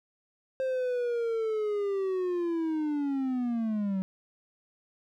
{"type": "linear sweep", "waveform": "triangle", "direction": "down", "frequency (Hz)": [528, 186.5], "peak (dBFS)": -25, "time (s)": [0.6, 4.02], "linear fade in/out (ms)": 0, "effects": []}